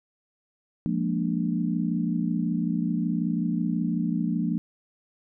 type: chord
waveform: sine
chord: Bb dominant seventh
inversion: second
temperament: equal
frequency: 174.61 / 207.7 / 233.1 / 293.7 Hz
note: F3 / Ab3 / Bb3 / D4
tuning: 0 / 0 / 0 / 0 cents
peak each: -27 / -31 / -28 / -31 dBFS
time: 0.86-4.58 s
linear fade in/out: 0 ms
effects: none